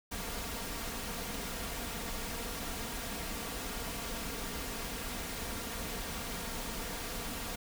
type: noise with comb filter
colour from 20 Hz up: pink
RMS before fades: -39 dBFS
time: 0.11-7.56 s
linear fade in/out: 10 ms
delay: 4.3 ms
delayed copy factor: +0.5
effects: none